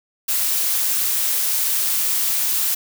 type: noise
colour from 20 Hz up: blue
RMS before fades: -20 dBFS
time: 0.28-2.75 s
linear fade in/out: 10 ms
effects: none